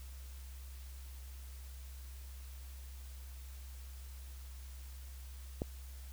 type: click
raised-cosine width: 2 ms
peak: -22 dBFS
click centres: 5.619 s
effects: added 65 Hz sine -46 dBFS peak until 6.12 s + white hiss -59 dBFS RMS until 6.12 s